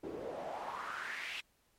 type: noise with band-pass filter sweep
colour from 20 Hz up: pink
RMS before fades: -42 dBFS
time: 0.03-1.41 s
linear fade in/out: 10 ms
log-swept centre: 350 to 2800 Hz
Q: 3.8
effects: pink hiss -73 dBFS RMS until 1.78 s + MP3 64 kbps